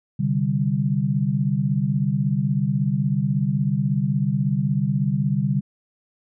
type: chord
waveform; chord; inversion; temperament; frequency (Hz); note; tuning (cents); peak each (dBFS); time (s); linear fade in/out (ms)
sine; C suspended second; none; just; 130.81 / 147.16 / 196.22; C3 / D3 / G3; 0 / +4 / +2; -24 / -22 / -23; 0.19-5.61; 10
effects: none